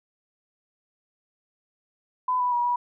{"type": "tone with pitch steps", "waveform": "sine", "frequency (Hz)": [1006, 988, 962, 972], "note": ["B5", "B5", "B5", "B5"], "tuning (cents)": [32, 0, -46, -28], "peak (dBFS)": -21, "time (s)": [2.28, 2.76], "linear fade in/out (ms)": 5, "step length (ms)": 120, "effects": []}